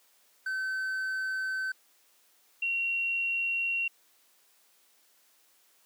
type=tone pair in turn; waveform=triangle / sine; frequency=1533 / 2742 Hz; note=G6 / F7; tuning=-39 / -32 cents; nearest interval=minor seventh; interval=1007 cents; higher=second; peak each=-28 / -27 dBFS; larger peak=second; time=0.46-1.72 / 2.62-3.88 s; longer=neither; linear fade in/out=5 ms; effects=white hiss -65 dBFS RMS until 5.85 s + high-pass 300 Hz 12 dB/octave